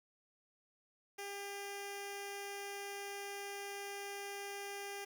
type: tone with notch filter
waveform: 10% pulse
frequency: 400.7 Hz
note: G4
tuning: 38 cents sharp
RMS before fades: -45 dBFS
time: 1.18-5.05 s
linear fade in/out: 10 ms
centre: 1300 Hz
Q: 1.9
effects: 11-bit